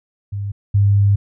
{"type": "tone pair in turn", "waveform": "sine", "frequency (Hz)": [100.7, 100.7], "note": ["G2", "G2"], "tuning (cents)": [47, 47], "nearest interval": "unison", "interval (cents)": 0, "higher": "neither", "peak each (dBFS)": [-21, -10], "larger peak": "second", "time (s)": [[0.32, 0.52], [0.74, 1.16]], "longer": "second", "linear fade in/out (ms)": 10, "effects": []}